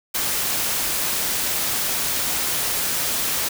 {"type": "noise", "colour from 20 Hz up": "white", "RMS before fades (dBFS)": -23, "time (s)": [0.14, 3.49], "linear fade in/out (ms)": 10, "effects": []}